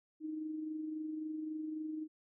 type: tone with amplitude modulation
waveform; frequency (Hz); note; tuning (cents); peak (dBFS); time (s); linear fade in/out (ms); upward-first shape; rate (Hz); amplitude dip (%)
sine; 311.1; D#4; 0; -36; 0.2-2.08; 50; sine; 23.7; 40
effects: none